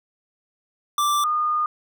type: tone pair in turn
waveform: square / sine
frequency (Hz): 1174.7 / 1222.1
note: D6 / D#6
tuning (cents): 0 / -31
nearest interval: minor second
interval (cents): 69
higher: second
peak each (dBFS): -19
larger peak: neither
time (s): 0.98-1.24 / 1.24-1.66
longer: second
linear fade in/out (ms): 2
effects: none